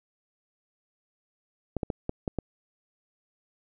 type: clicks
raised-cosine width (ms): 2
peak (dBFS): -15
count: 6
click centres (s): 1.767 / 1.832 / 1.902 / 2.094 / 2.278 / 2.387
effects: none